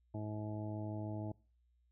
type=harmonic tone; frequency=106.5 Hz; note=G#2; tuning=44 cents sharp; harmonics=1 / 2 / 3 / 4 / 5 / 6 / 7 / 8; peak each=-41 / -47 / -45 / -57 / -57 / -49 / -61 / -54 dBFS; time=0.14-1.32 s; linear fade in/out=5 ms; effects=noise-tail reverb RT60 0.4 s tail -24 dB re dry + added 60 Hz sine -70 dBFS peak until 1.91 s